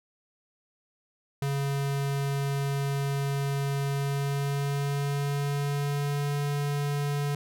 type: tone with pitch glide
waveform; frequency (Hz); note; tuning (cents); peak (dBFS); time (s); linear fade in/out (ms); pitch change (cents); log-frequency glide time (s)
square; 139.6 to 143.94; C#3 to D3; +13 to -34; -27; 1.42-7.35; 2; +53; 3.87-6.36
effects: none